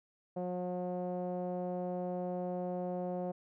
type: tone with low-pass filter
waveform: sawtooth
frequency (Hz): 180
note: F#3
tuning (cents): -47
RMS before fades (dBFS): -37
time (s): 0.36-3.32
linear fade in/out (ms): 10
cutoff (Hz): 630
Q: 5.2
effects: none